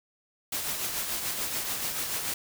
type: noise with tremolo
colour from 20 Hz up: white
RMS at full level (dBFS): -30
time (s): 0.52-2.34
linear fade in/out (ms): 5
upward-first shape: triangle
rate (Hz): 6.9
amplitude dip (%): 45
effects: none